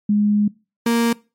sine / 35% pulse tone pair in turn, 207.7 / 233.1 Hz, G#3 / A#3, 0 / 0 cents, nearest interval major second, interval 200 cents, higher second, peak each -13 dBFS, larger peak neither, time 0.09-0.48 / 0.86-1.13 s, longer first, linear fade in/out 5 ms, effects noise-tail reverb RT60 0.3 s tail -22 dB re dry + MP3 64 kbps

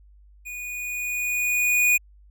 square tone with level ramp, 2460 Hz, D#7, 20 cents flat, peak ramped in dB -34 to -16 dBFS, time 0.45-1.98 s, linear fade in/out 20 ms, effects added 50 Hz sine -49 dBFS peak until 2.3 s

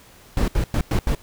brown noise bursts at uneven times, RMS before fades -19 dBFS, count 5, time 0.37-0.48 / 0.55-0.64 / 0.74-0.81 / 0.91-0.99 / 1.07-1.15 s, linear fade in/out 2 ms, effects pink hiss -49 dBFS RMS until 1.22 s

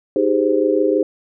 sine chord, Ab major seventh, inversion second, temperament just, 311.5 / 389.3 / 415.3 / 519.1 Hz, Eb4 / G4 / Ab4 / C5, +2 / -12 / 0 / -14 cents, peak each -19 dBFS, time 0.16-1.03 s, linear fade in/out 2 ms, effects none

